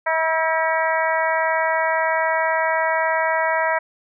harmonic tone with a mistuned harmonic, 321.3 Hz, E4, 44 cents flat, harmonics 2 / 3 / 4 / 5 / 6 / 7, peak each -22 / -22 / -28 / -26 / -25 / -30 dBFS, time 0.06-3.79 s, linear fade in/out 10 ms, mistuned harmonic 4, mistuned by +31 cents, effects none

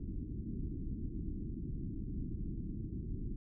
pink low-pass noise, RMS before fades -40 dBFS, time 0-3.36 s, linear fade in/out 2 ms, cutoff 330 Hz, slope 48 dB/octave, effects none

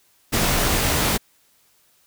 pink noise with comb filter, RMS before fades -20 dBFS, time 0.32-1.18 s, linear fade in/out 20 ms, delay 20 ms, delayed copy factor -0.65, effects white hiss -60 dBFS RMS until 2.06 s

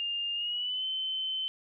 sine tone with pitch glide, 2812 to 3067 Hz, F7 to G7, +11 to -38 cents, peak -30 dBFS, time 0-1.48 s, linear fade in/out 0 ms, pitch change +151 cents, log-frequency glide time 0.34-0.85 s, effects none

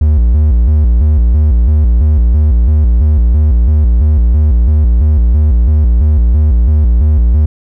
triangle tone with vibrato, 66.5 Hz, C2, 29 cents sharp, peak -3 dBFS, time 0.01-7.46 s, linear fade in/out 5 ms, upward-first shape square, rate 3 Hz, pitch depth 230 cents each way, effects none

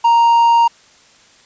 triangle tone with quantisation, 932.3 Hz, A#5, in tune, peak -6 dBFS, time 0.04-0.68 s, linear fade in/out 10 ms, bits 6, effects white hiss -48 dBFS RMS until 1.45 s + resampled to 16000 Hz

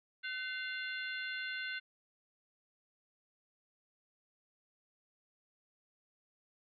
harmonic tone with a mistuned harmonic, 696 Hz, F5, 6 cents flat, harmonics 2 / 3 / 4 / 5 / 6, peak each -40 / -44 / -46 / -48 / -50 dBFS, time 0.23-1.8 s, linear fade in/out 20 ms, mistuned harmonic 2, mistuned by +150 cents, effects none

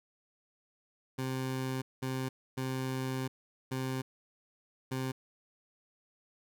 20% pulse tone bursts at uneven times, 130.81 Hz, C3, in tune, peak -28 dBFS, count 5, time 1.18-1.82 / 2.02-2.29 / 2.57-3.28 / 3.71-4.02 / 4.91-5.12 s, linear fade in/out 10 ms, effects none

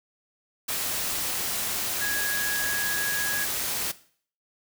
sine tone in noise, 1661.2 Hz, G#6, in tune, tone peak -27 dBFS, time 2.01-3.45 s, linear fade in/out 10 ms, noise white, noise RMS -29 dBFS, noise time 0.68-3.92 s, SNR -1 dB, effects noise-tail reverb RT60 0.5 s tail -17 dB re dry

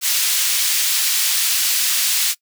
pink high-pass noise, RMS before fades -18 dBFS, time 0.01-2.35 s, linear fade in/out 50 ms, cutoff 3300 Hz, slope 12 dB/octave, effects noise-tail reverb RT60 0.1 s tail -22 dB re dry

